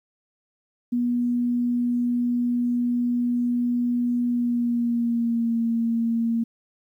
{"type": "tone with pitch glide", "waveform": "sine", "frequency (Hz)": [242.3, 230.4], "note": ["B3", "A#3"], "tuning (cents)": [-33, -20], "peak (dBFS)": -20, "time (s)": [0.92, 6.44], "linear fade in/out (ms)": 10, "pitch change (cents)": -87, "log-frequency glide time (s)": [4.27, 5.58], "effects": ["10-bit"]}